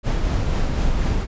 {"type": "noise with tremolo", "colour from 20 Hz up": "brown", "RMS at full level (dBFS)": -18, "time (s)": [0.03, 1.27], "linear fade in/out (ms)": 50, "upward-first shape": "triangle", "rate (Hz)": 4.1, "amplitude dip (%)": 35, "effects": ["resampled to 16000 Hz"]}